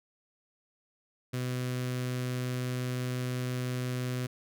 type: tone with notch filter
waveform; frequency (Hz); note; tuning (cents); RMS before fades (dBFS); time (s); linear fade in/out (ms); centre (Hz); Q
sawtooth; 125.8; B2; +32; -33; 1.33-4.27; 10; 840; 1.5
effects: none